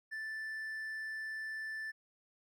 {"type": "tone", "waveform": "triangle", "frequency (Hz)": 1761, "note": "A6", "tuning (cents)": 1, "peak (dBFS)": -37, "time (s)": [0.11, 1.92], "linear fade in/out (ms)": 20, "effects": []}